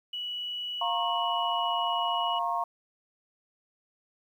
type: tone with pitch glide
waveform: sine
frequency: 2941 to 2919 Hz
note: F#7 to F#7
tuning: -11 to -24 cents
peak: -32 dBFS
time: 0.13-2.39 s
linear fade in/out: 5 ms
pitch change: -13 cents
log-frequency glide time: 1.06-2.03 s
type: chord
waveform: sine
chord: Bb minor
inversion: second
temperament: equal with one note detuned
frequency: 698.5 / 932.3 / 1087.2 Hz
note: F5 / Bb5 / Db6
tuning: 0 / 0 / -34 cents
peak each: -31 dBFS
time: 0.81-2.64 s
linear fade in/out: 5 ms
effects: 10-bit